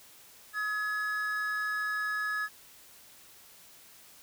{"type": "tone pair together", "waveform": "triangle", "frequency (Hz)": [1269, 1693.9], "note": ["D#6", "G#6"], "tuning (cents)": [34, 34], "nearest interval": "perfect fourth", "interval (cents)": 500, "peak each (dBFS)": [-34, -29], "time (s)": [0.53, 2.49], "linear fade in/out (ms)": 50, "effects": ["white hiss -55 dBFS RMS until 4.22 s"]}